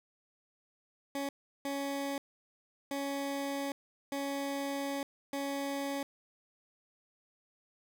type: tone bursts at uneven times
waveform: 20% pulse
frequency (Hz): 278.8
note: C#4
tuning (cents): +10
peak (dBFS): -29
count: 5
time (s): 1.15-1.29 / 1.65-2.18 / 2.91-3.72 / 4.12-5.03 / 5.33-6.03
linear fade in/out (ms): 2
effects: none